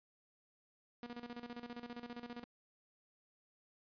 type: tone with tremolo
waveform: sawtooth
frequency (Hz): 240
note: B3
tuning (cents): -49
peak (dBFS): -40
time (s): 1.03-2.44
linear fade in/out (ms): 0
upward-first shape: square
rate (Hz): 15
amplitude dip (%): 75
effects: resampled to 11025 Hz